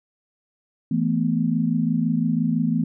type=chord; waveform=sine; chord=E suspended fourth; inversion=none; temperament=equal with one note detuned; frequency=164.81 / 221 / 246.9 Hz; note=E3 / A3 / B3; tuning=0 / +8 / 0 cents; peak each=-23 dBFS; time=0.91-2.84 s; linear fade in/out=5 ms; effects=none